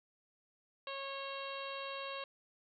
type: harmonic tone with a mistuned harmonic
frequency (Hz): 548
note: C#5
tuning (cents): -20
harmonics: 1 / 2 / 3 / 4 / 5 / 6 / 7 / 8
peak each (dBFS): -45 / -45 / -52 / -54 / -48 / -52 / -50 / -57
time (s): 0.87-2.24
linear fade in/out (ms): 2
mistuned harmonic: 6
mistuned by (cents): -37
effects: none